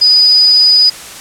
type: tone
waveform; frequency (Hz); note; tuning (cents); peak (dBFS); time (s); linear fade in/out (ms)
sine; 4958; D#8; -7; -4; 0.01-0.9; 10
effects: white hiss -29 dBFS RMS until 1.2 s + low-pass 10000 Hz 12 dB/octave